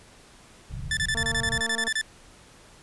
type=low-pass noise; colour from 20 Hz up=white; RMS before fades=-34 dBFS; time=0.69-1.62 s; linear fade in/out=20 ms; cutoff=160 Hz; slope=48 dB/octave
type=tone bursts; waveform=sawtooth; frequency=1758 Hz; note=A6; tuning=2 cents flat; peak=-20 dBFS; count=13; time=0.91-2.014 s; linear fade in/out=2 ms; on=60 ms; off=27 ms
type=click train; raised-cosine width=1 ms; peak=-24 dBFS; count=167; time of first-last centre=1.15-1.878 s; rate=228 Hz
effects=pink hiss -52 dBFS RMS until 2.82 s + resampled to 24000 Hz